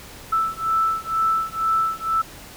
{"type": "beating tone pair", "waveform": "sine", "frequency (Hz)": [1318.5, 1320.6], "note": ["E6", "E6"], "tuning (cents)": [0, 3], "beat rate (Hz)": 2.1, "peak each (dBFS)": -22, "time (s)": [0.32, 2.22], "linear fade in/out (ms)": 10, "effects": ["pink hiss -41 dBFS RMS until 2.56 s"]}